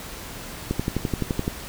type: click train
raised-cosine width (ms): 3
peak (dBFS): -10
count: 10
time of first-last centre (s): 0.71-1.479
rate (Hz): 11.7
effects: pink hiss -37 dBFS RMS until 1.68 s